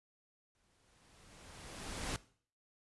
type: noise with exponential growth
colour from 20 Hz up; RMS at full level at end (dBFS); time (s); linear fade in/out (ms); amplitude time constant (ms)
pink; -38; 0.55-2.16; 0; 350
effects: noise-tail reverb RT60 0.5 s tail -19 dB re dry + resampled to 24000 Hz